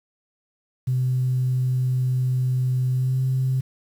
sine tone with pitch glide, 127.7 to 130.53 Hz, C3 to C3, -42 to -4 cents, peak -18 dBFS, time 0.87-3.61 s, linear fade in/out 10 ms, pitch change +38 cents, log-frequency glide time 2.91-3.2 s, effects tanh soft clip ceiling -14 dBFS + 8-bit

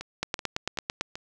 two click trains, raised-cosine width 0.2 ms, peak -19 / -10 dBFS, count 4 / 8, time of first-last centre 0.01-1.155 / 0.23-1.01 s, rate 2.62 / 8.97 Hz, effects none

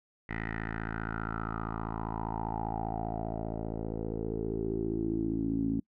10% pulse tone with low-pass filter sweep, 55.1 Hz, A1, 3 cents sharp, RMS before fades -34 dBFS, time 0.29-5.8 s, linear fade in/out 5 ms, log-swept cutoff 2000 to 260 Hz, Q 6.5, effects noise-tail reverb RT60 0.1 s tail -26 dB re dry

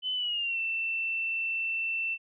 sine tone with pitch glide, 3024 to 2679 Hz, F#7 to E7, +37 to +27 cents, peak -28 dBFS, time 0.02-2.18 s, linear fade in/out 50 ms, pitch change -210 cents, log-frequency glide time 0.14-0.59 s, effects none

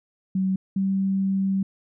sine tone pair in turn, 189.5 / 193.37 Hz, F#3 / G3, +42 / -23 cents, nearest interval unison, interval 35 cents, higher second, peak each -20 dBFS, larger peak neither, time 0.35-0.56 / 0.76-1.63 s, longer second, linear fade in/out 5 ms, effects none

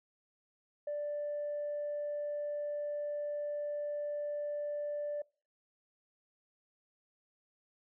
sine tone, 587.3 Hz, D5, in tune, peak -33 dBFS, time 0.87-5.22 s, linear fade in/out 5 ms, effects noise-tail reverb RT60 0.4 s tail -26 dB re dry + tanh soft clip ceiling -31 dBFS

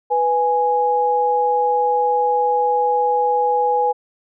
sine tone pair together, 493.9 / 830.6 Hz, B4 / G#5, 0 / 0 cents, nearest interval major sixth, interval 900 cents, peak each -19 / -16 dBFS, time 0.1-3.93 s, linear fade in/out 20 ms, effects none

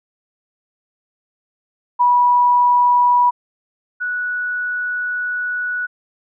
sine tone pair in turn, 976 / 1471.7 Hz, B5 / F#6, -21 / -10 cents, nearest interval perfect fifth, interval 711 cents, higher second, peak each -10 / -19 dBFS, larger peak first, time 1.99-3.31 / 4-5.87 s, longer second, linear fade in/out 20 ms, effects none

